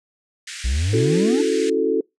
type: band-pass noise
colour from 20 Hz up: pink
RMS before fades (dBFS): -34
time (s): 0.47-1.7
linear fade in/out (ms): 5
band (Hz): 1600 to 9100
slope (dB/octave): 48
type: exponential sweep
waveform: triangle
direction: up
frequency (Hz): 56.9 to 303.7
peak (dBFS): -16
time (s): 0.64-1.42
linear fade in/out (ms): 10
type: chord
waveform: sine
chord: F# minor seventh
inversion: second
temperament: equal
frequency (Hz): 277.2 / 329.6 / 370 / 440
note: C#4 / E4 / F#4 / A4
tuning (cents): 0 / 0 / 0 / 0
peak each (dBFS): -25 / -24 / -23 / -19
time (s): 0.93-2.01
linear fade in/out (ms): 5
effects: noise-tail reverb RT60 0.2 s tail -26 dB re dry